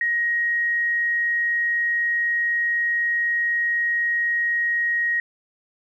sine tone, 1884 Hz, A#6, 18 cents sharp, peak -19 dBFS, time 0.01-5.2 s, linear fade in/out 2 ms, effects 10-bit

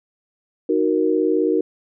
sine chord, D# minor, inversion none, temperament equal, 311.1 / 370 / 466.2 Hz, D#4 / F#4 / A#4, 0 / 0 / 0 cents, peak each -20 dBFS, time 0.69-1.61 s, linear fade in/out 5 ms, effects none

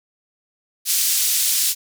white band-pass noise, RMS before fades -19 dBFS, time 0.85-1.75 s, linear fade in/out 50 ms, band 3900 to 13000 Hz, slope 12 dB/octave, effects none

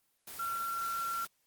sine tone in noise, 1364 Hz, F6, 41 cents flat, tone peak -33 dBFS, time 0.39-1.25 s, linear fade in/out 5 ms, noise white, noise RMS -45 dBFS, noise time 0.27-1.27 s, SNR +9 dB, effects white hiss -75 dBFS RMS until 1.46 s + Opus 24 kbps

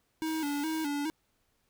square tone with vibrato, 302.4 Hz, D#4, 49 cents flat, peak -31 dBFS, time 0.22-1.1 s, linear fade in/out 0 ms, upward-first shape square, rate 2.4 Hz, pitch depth 85 cents each way
white noise, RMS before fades -48 dBFS, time 0.26-0.87 s, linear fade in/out 5 ms
effects pink hiss -74 dBFS RMS until 1.69 s

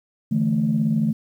sine chord, D suspended second, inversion none, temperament equal, 146.83 / 164.81 / 220 Hz, D3 / E3 / A3, 0 / 0 / 0 cents, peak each -24 / -23 / -19 dBFS, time 0.31-1.13 s, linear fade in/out 10 ms, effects tanh soft clip ceiling -10 dBFS + 9-bit

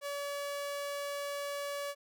sawtooth tone, 570 Hz, C#5, 48 cents sharp, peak -32 dBFS, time 0.01-1.95 s, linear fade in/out 50 ms, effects none

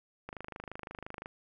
click train, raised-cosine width 0.5 ms, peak -26 dBFS, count 26, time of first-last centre 0.29-1.259 s, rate 25.8 Hz, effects none

